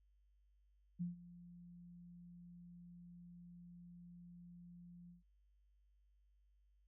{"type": "tone with ADSR envelope", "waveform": "sine", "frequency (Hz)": 174.61, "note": "F3", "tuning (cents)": 0, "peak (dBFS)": -37, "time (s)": [0.99, 5.23], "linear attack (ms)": 24, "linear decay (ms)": 140, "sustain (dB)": -18, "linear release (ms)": 140, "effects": ["added 50 Hz sine -70 dBFS peak until 6.87 s"]}